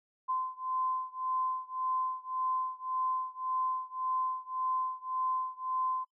sine beating tone pair, 1031 / 1032.8 Hz, C6 / C6, -26 / -23 cents, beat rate 1.8 Hz, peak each -34 / -35 dBFS, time 0.28-6.05 s, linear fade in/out 20 ms, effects noise-tail reverb RT60 0.1 s tail -22 dB re dry

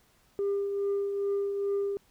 sine tone with tremolo, 400 Hz, G4, 35 cents sharp, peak -23 dBFS, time 0.39-1.97 s, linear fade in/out 0 ms, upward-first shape triangle, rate 2.4 Hz, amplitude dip 50%, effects tanh soft clip ceiling -24 dBFS + pink hiss -65 dBFS RMS until 2.1 s

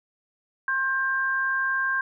sine tone pair together, 1066.6 / 1588 Hz, C6 / G6, +33 / +22 cents, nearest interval perfect fifth, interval 689 cents, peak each -29 / -23 dBFS, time 0.68-2.01 s, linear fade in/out 2 ms, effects none

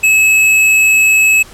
square tone, 2585 Hz, E7, 34 cents flat, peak -7 dBFS, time 0.03-1.43 s, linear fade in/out 10 ms, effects pink hiss -37 dBFS RMS until 1.53 s + low-pass 12000 Hz 12 dB/octave

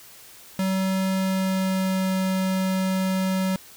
square tone with pitch glide, 190 to 188.69 Hz, F#3 to F#3, +46 to +34 cents, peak -22 dBFS, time 0.59-3.56 s, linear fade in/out 2 ms, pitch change -12 cents, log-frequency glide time 1.17-2.15 s, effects white hiss -47 dBFS RMS until 3.76 s

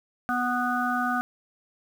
harmonic tone, 246.8 Hz, B3, 1 cent flat, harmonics 1 / 3 / 5 / 6, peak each -29 / -29 / -29 / -29 dBFS, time 0.29-1.21 s, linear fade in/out 0 ms, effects 8-bit

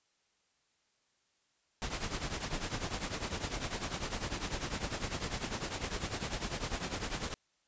pink noise with tremolo, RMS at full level -34 dBFS, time 1.82-7.34 s, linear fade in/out 0 ms, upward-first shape triangle, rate 10 Hz, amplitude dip 80%, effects white hiss -75 dBFS RMS until 7.67 s + resampled to 16000 Hz

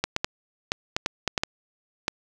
clicks, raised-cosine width 0.2 ms, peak -6 dBFS, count 10, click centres 0.04 / 0.164 / 0.245 / 0.719 / 0.965 / 1.061 / 1.277 / 1.378 / 1.435 / 2.081 s, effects none

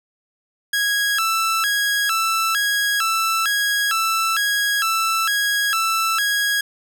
sawtooth tone with vibrato, 1480 Hz, F#6, in tune, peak -14 dBFS, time 0.73-6.61 s, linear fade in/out 5 ms, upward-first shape square, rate 1.1 Hz, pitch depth 190 cents each way, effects none

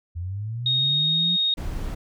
sine linear sweep, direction up, 82.41 to 181.5 Hz, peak -27 dBFS, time 0.15-1.37 s, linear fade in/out 20 ms
sine tone, 3727 Hz, A#7, 1 cent flat, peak -19 dBFS, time 0.66-1.54 s, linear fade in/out 2 ms
brown noise, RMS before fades -29 dBFS, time 1.57-1.95 s, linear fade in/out 10 ms
effects none

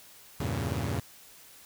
sawtooth chord, E diminished seventh, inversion none, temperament equal, 82.41 / 98 / 116.54 / 138.59 Hz, E2 / G2 / Bb2 / Db3, 0 / 0 / 0 / 0 cents, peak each -31 dBFS, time 0.4-1 s, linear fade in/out 5 ms, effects white hiss -53 dBFS RMS until 1.65 s

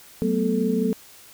sine tone cluster, 188.1 / 221.2 / 246.2 / 438.8 Hz, F#3 / A3 / B3 / A4, +29 / +9 / -5 / -5 cents, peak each -25 dBFS, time 0.22-0.93 s, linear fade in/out 0 ms, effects white hiss -48 dBFS RMS until 1.33 s

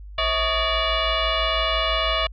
sine tone with frequency modulation, 1120 Hz, C#6, 18 cents sharp, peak -19 dBFS, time 0.18-2.27 s, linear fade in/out 5 ms, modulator 588 Hz, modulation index 4.2, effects added 50 Hz sine -36 dBFS peak until 2.32 s

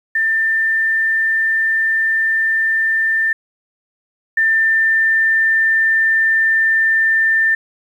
sine tone pair in turn, 1790 / 1790 Hz, A6 / A6, +29 / +29 cents, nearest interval unison, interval 0 cents, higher neither, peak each -13 / -11 dBFS, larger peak second, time 0.15-3.33 / 4.37-7.55 s, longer neither, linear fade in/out 5 ms, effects 8-bit

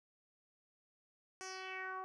10% pulse tone with low-pass filter sweep, 376.5 Hz, F#4, 30 cents sharp, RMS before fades -45 dBFS, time 1.41-2.04 s, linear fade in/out 0 ms, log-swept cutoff 7500 to 930 Hz, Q 3.5, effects none

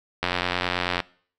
click train, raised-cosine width 0.3 ms, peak -7 dBFS, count 70, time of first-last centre 0.23-1.003 s, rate 89.3 Hz, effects noise-tail reverb RT60 0.5 s tail -22 dB re dry

